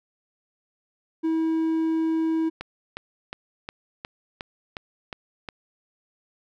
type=tone; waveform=triangle; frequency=322.7 Hz; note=E4; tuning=37 cents flat; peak=-19 dBFS; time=1.23-2.5 s; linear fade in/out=20 ms
type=click train; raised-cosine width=0.3 ms; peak=-17 dBFS; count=9; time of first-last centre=2.61-5.488 s; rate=2.78 Hz
effects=none